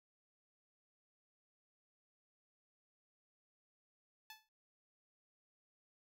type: tone with exponential decay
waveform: 10% pulse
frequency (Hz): 870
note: A5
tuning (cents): -20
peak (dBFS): -40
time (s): 4.3-4.49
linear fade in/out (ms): 2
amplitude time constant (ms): 40
effects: none